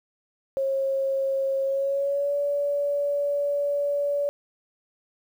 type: tone with pitch glide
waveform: sine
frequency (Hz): 541 to 572.5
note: C#5 to D5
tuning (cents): -42 to -44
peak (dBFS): -22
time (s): 0.57-4.29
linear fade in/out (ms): 0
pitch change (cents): +98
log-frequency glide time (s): 1.63-2.35
effects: 9-bit